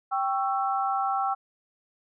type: chord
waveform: sine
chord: C# diminished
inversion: second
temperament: equal with one note detuned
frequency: 784 / 1108.7 / 1330 Hz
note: G5 / C#6 / E6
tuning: 0 / 0 / +15 cents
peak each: -26 / -32 / -29 dBFS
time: 0.11-1.35 s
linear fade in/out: 20 ms
effects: none